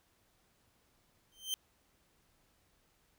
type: tone with exponential growth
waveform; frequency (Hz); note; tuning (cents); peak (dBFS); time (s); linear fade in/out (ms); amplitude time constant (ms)
sawtooth; 3118; G7; -10; -27; 1.32-1.54; 0; 47
effects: pink hiss -72 dBFS RMS until 3.18 s